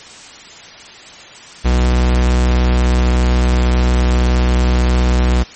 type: tone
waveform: 45% pulse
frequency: 61.74 Hz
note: B1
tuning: in tune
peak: -10 dBFS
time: 1.64-5.44 s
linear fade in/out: 20 ms
effects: white hiss -36 dBFS RMS until 5.55 s + MP3 32 kbps